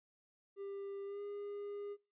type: tone with pitch glide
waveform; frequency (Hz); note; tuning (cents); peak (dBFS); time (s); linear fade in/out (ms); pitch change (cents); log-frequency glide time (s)
triangle; 397.1 to 407.8; G4 to G#4; +22 to -32; -40; 0.56-1.97; 50; +46; 1.05-1.21
effects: noise-tail reverb RT60 0.3 s tail -26 dB re dry + resampled to 8000 Hz